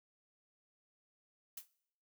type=noise with exponential decay; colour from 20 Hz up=blue; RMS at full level=-41 dBFS; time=1.57-1.68 s; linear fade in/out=5 ms; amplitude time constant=23 ms; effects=noise-tail reverb RT60 0.7 s tail -21 dB re dry